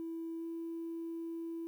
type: tone with pitch glide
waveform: sine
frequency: 329.6 to 331.9 Hz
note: E4 to E4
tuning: 0 to +12 cents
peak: -37 dBFS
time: 0-1.67 s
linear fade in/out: 0 ms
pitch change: +12 cents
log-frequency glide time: 0.38-0.44 s
effects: tanh soft clip ceiling -34 dBFS + 11-bit